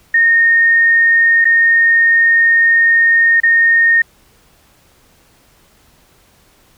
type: tone with dropouts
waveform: sine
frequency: 1842 Hz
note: A#6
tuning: 21 cents flat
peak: -7 dBFS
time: 0.14-4.02 s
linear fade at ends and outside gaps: 5 ms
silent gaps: 1.445-1.452 / 3.402-3.433 s
effects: pink hiss -51 dBFS RMS until 6.77 s

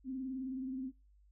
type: tone with vibrato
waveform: sine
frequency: 261.6 Hz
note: C4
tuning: in tune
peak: -37 dBFS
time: 0.04-0.92 s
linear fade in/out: 50 ms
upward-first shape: sine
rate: 19 Hz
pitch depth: 53 cents each way
effects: noise-tail reverb RT60 0.3 s tail -24 dB re dry + added 50 Hz sine -62 dBFS peak until 1.31 s

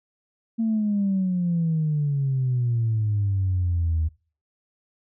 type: exponential sweep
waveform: sine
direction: down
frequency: 228.8 to 77.78 Hz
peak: -19 dBFS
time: 0.58-4.09 s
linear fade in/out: 20 ms
effects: noise-tail reverb RT60 0.4 s tail -23 dB re dry + tanh soft clip ceiling -16 dBFS

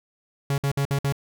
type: tone bursts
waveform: 45% pulse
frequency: 139.7 Hz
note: C#3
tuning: 14 cents sharp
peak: -21 dBFS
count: 5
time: 0.5-1.124 s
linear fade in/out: 2 ms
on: 80 ms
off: 56 ms
effects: none

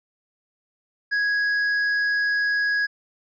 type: tone with hard clipping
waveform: triangle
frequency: 1661.2 Hz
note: G#6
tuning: in tune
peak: -21 dBFS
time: 1.11-2.87 s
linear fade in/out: 20 ms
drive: 8 dB
effects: resampled to 16000 Hz

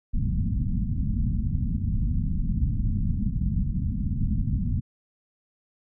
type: low-pass noise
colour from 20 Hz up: pink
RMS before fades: -25 dBFS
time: 0.13-4.81 s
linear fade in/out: 20 ms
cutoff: 230 Hz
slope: 48 dB/octave
effects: none

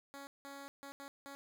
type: tone bursts at uneven times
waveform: 10% pulse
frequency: 278.6 Hz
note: C#4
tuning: 9 cents sharp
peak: -39 dBFS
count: 5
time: 0.14-0.27 / 0.45-0.68 / 0.83-0.92 / 1-1.08 / 1.26-1.35 s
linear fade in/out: 0 ms
effects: none

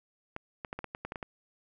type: clicks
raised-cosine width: 0.5 ms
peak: -22 dBFS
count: 10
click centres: 0.364 / 0.648 / 0.729 / 0.79 / 0.843 / 0.949 / 1.05 / 1.121 / 1.158 / 1.228 s
effects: none

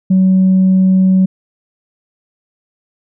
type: tone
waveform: sine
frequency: 187.9 Hz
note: F#3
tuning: 27 cents sharp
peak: -5 dBFS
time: 0.1-1.26 s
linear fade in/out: 10 ms
effects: tanh soft clip ceiling -4 dBFS

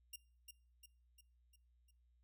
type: tone with echo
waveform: 10% pulse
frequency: 2800 Hz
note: F7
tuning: 4 cents sharp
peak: -38 dBFS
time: 0.13-0.16 s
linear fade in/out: 5 ms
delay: 350 ms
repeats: 5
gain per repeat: -5 dB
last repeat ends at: 1.91 s
effects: noise-tail reverb RT60 0.5 s tail -23 dB re dry + added 60 Hz sine -70 dBFS peak until 2.23 s

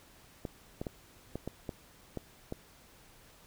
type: clicks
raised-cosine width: 2 ms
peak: -23 dBFS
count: 8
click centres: 0.452 / 0.815 / 0.868 / 1.356 / 1.476 / 1.692 / 2.173 / 2.524 s
effects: pink hiss -59 dBFS RMS until 3.46 s

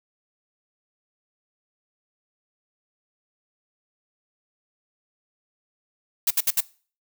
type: noise bursts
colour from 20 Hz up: blue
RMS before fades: -20 dBFS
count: 4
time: 6.27-6.606 s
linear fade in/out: 5 ms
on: 36 ms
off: 64 ms
effects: noise-tail reverb RT60 0.4 s tail -21 dB re dry

